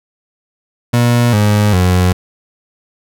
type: tone with pitch steps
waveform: 30% pulse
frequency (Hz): 120 / 104.47 / 90.94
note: B2 / G#2 / F#2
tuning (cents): -49 / +11 / -29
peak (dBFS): -6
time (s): 0.93-2.13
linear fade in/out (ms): 10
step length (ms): 400
effects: none